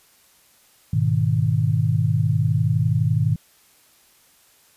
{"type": "chord", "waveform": "sine", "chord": "G# minor", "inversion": "none", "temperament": "equal", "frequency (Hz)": [103.83, 123.47, 155.56], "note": ["G#2", "B2", "D#3"], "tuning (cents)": [0, 0, 0], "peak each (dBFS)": -21, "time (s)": [0.93, 3.36], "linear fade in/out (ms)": 5, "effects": ["white hiss -56 dBFS RMS until 4.76 s", "resampled to 32000 Hz"]}